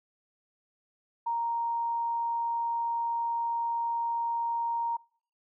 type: tone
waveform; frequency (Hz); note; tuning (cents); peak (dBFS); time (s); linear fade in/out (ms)
sine; 932.3; A#5; 0; -27; 1.26-4.97; 10
effects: noise-tail reverb RT60 0.6 s tail -26 dB re dry